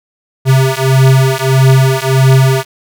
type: beating tone pair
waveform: square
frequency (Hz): 131.7 / 133.3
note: C3 / C3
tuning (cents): +12 / +33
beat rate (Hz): 1.6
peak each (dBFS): -10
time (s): 0.45-2.65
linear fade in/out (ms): 50
effects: none